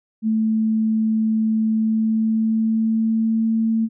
sine tone with pitch glide, 220 to 224 Hz, A3 to A3, 0 to +31 cents, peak -16 dBFS, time 0.22-3.89 s, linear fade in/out 50 ms, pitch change +31 cents, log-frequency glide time 1.74-3.49 s, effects none

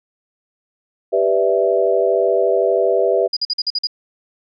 sine chord, E minor seventh, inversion first, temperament equal, 392 / 493.9 / 587.3 / 659.3 Hz, G4 / B4 / D5 / E5, 0 / 0 / 0 / 0 cents, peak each -18 / -18 / -21 / -18 dBFS, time 1.12-3.28 s, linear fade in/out 20 ms
sine tone bursts, 4900 Hz, D#8, 27 cents flat, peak -16 dBFS, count 7, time 3.33-3.871 s, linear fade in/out 5 ms, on 37 ms, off 47 ms
effects none

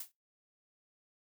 blue noise with exponential decay, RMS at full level -37 dBFS, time 0-0.12 s, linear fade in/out 5 ms, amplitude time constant 25 ms, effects noise-tail reverb RT60 0.2 s tail -21 dB re dry

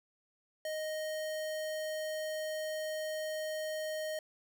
square tone, 622 Hz, D#5, 1 cent flat, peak -36 dBFS, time 0.65-4.19 s, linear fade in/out 2 ms, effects none

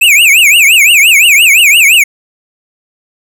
square tone with vibrato, 2508 Hz, D#7, 13 cents sharp, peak -3 dBFS, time 0.01-2.04 s, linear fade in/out 10 ms, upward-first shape triangle, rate 5.8 Hz, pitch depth 280 cents each way, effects none

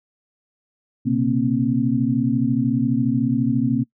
sine tone cluster, 122.6 / 134.9 / 233.1 / 267.3 Hz, B2 / C#3 / A#3 / C4, -12 / -47 / 0 / +37 cents, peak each -25 / -26 / -20 / -21 dBFS, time 1.05-3.84 s, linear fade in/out 20 ms, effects noise-tail reverb RT60 0.1 s tail -21 dB re dry

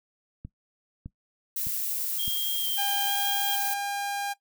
click train, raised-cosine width 5 ms, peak -26 dBFS, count 4, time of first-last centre 0.45-2.279 s, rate 1.64 Hz
violet noise, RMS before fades -30 dBFS, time 1.56-3.74 s, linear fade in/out 5 ms
sine tone with vibrato, 3191 Hz, G7, 30 cents sharp, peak -29 dBFS, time 2.18-3.57 s, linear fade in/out 20 ms, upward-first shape square, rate 1.1 Hz, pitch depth 18 cents each way
sawtooth tone, 805 Hz, G5, 46 cents sharp, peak -25 dBFS, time 2.77-4.34 s, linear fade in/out 20 ms
effects noise-tail reverb RT60 0.1 s tail -18 dB re dry

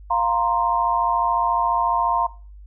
sine chord, F suspended fourth, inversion none, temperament equal, 698.5 / 932.3 / 1046.5 Hz, F5 / Bb5 / C6, 0 / 0 / 0 cents, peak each -24 / -20 / -22 dBFS, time 0.1-2.27 s, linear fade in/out 10 ms, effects noise-tail reverb RT60 0.4 s tail -20 dB re dry + added 50 Hz sine -39 dBFS peak until 2.66 s

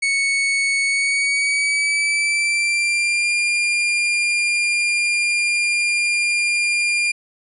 40% pulse tone with pitch glide, 2217 to 2404 Hz, C#7 to D7, 0 to +40 cents, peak -16 dBFS, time 0.02-7.12 s, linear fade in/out 10 ms, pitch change +140 cents, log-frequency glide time 0.86-3.32 s, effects resampled to 24000 Hz

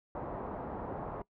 white low-pass noise, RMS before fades -40 dBFS, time 0.15-1.22 s, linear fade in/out 2 ms, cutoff 950 Hz, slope 24 dB/octave, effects noise-tail reverb RT60 0.1 s tail -21 dB re dry

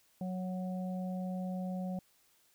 harmonic tone, 184.4 Hz, F#3, 6 cents flat, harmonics 1 / 3 / 4, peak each -35 / -45 / -47 dBFS, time 0.21-1.99 s, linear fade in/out 2 ms, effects white hiss -69 dBFS RMS until 2.54 s

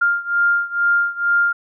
sine beating tone pair, 1400 / 1402.2 Hz, F6 / F6, +4 / +7 cents, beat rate 2.2 Hz, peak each -17 / -19 dBFS, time 0.01-1.53 s, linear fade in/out 10 ms, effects none

